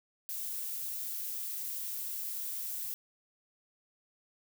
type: noise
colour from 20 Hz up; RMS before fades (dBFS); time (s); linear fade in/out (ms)
violet; -38; 0.29-2.94; 0
effects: none